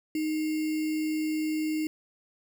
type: tone with sample-and-hold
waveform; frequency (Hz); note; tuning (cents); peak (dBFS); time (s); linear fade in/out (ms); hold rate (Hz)
sine; 310.7; D#4; -2; -26; 0.15-1.87; 2; 2450
effects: none